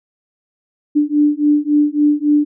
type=beating tone pair; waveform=sine; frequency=293.7 / 297.3 Hz; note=D4 / D4; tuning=0 / +21 cents; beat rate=3.6 Hz; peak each=-14 dBFS; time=0.95-2.45 s; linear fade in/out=20 ms; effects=none